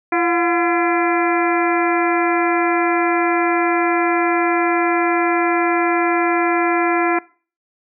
harmonic tone with a mistuned harmonic, 340 Hz, F4, 46 cents flat, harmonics 1 / 2 / 3 / 4 / 5 / 6 / 7, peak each -18 / -21 / -23 / -24 / -25 / -26 / -26 dBFS, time 0.12-7.19 s, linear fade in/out 5 ms, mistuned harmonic 2, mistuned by +79 cents, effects noise-tail reverb RT60 0.4 s tail -22 dB re dry

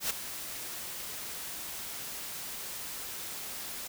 white noise with ADSR envelope, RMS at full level -29 dBFS, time 0-3.88 s, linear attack 100 ms, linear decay 12 ms, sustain -11 dB, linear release 13 ms, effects none

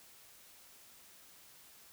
silence, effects white hiss -59 dBFS RMS until 1.92 s

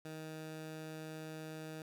15% pulse tone, 157.3 Hz, D#3, 19 cents sharp, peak -38 dBFS, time 0.05-1.82 s, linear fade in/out 2 ms, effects none

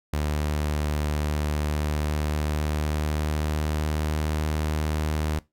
sawtooth tone with pitch glide, 74.9 to 76.83 Hz, D2 to D#2, +35 to -21 cents, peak -20 dBFS, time 0.13-5.39 s, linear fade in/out 5 ms, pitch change +44 cents, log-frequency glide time 1.45-4.38 s, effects noise-tail reverb RT60 0.2 s tail -19 dB re dry

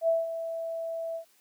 sine tone with ADSR envelope, 659.3 Hz, E5, in tune, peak -20 dBFS, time 0.01-1.25 s, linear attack 70 ms, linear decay 180 ms, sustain -11 dB, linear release 96 ms, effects white hiss -64 dBFS RMS until 1.4 s + high-pass 200 Hz 12 dB/octave

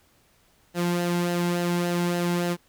sawtooth tone with flanger, 174.61 Hz, F3, in tune, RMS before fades -25 dBFS, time 0.74-2.57 s, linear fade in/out 50 ms, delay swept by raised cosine 0.85 to 1.72 ms, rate 3.5 Hz, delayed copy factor -0.5, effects pink hiss -62 dBFS RMS until 2.68 s

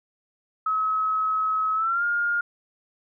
sine tone with pitch glide, 1283 to 1415.4 Hz, E6 to F6, -47 to +23 cents, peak -21 dBFS, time 0.66-2.41 s, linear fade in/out 5 ms, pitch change +170 cents, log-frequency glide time 1.74-2.04 s, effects none

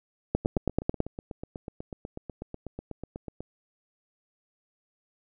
two click trains, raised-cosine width 2 ms, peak -23 / -10 dBFS, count 25 / 7, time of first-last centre 0.45-3.406 / 0.35-1.004 s, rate 8.12 / 9.18 Hz, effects none

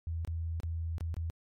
sine tone with dropouts, 82.41 Hz, E2, in tune, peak -32 dBFS, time 0.07-1.3 s, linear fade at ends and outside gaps 0 ms, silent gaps 0.249-0.275 / 0.601-0.633 / 0.982-1.008 / 1.142-1.167 s, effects MP3 64 kbps

